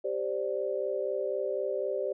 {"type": "chord", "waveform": "sine", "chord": "G suspended fourth", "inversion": "none", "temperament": "equal", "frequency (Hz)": [392, 523.3, 587.3], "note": ["G4", "C5", "D5"], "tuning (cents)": [0, 0, 0], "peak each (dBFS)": -33, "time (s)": [0.04, 2.13], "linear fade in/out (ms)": 10, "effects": []}